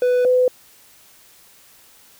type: tone pair in turn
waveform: triangle / sine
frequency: 496.4 / 503.6 Hz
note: B4 / B4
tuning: +9 / +34 cents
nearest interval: unison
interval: 25 cents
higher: second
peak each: -12 dBFS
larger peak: neither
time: 0.02-0.25 / 0.25-0.48 s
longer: neither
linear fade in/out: 2 ms
effects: white hiss -50 dBFS RMS until 2.19 s